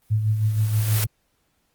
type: noise with exponential growth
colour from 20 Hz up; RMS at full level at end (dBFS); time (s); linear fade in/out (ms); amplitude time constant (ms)
white; -24; 0.02-1.04; 0; 220
type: tone with tremolo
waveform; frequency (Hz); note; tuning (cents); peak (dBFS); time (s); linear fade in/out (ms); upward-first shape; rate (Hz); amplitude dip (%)
sine; 107.9; A2; -33; -16; 0.1-1.07; 20; sine; 6.3; 50
effects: pink hiss -69 dBFS RMS until 1.74 s + Opus 32 kbps